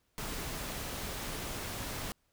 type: noise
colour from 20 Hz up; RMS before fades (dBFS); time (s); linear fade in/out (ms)
pink; -39; 0.18-2.12; 0
effects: pink hiss -75 dBFS RMS until 2.32 s